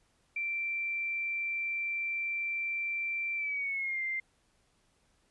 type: tone with pitch glide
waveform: sine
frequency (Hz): 2349 to 2093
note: D7 to C7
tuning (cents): 0 to 0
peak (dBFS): -31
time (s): 0.36-4.2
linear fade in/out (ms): 5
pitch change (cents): -200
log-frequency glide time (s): 3.36-4.02
effects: pink hiss -71 dBFS RMS until 5.3 s + resampled to 24000 Hz